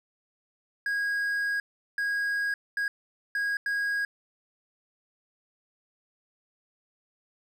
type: tone bursts at uneven times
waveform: triangle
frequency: 1642 Hz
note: G#6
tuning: 20 cents flat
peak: -24 dBFS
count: 5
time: 0.86-1.6 / 1.98-2.54 / 2.77-2.88 / 3.35-3.57 / 3.66-4.05 s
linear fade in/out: 2 ms
effects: none